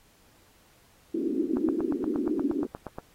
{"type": "band-pass noise", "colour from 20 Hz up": "pink", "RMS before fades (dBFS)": -28, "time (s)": [1.14, 2.67], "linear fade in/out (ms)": 10, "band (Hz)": [260, 360], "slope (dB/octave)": 48}
{"type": "click train", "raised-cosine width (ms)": 1, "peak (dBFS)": -21, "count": 13, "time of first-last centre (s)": [1.57, 2.985], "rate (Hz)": 8.48}
{"effects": ["pink hiss -61 dBFS RMS until 3.14 s", "AAC 48 kbps"]}